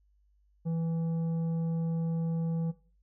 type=tone with tanh clipping; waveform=sine; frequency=164.81 Hz; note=E3; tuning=in tune; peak=-30 dBFS; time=0.65-2.72 s; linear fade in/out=20 ms; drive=8 dB; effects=noise-tail reverb RT60 0.4 s tail -18 dB re dry + added 50 Hz sine -64 dBFS peak until 3.02 s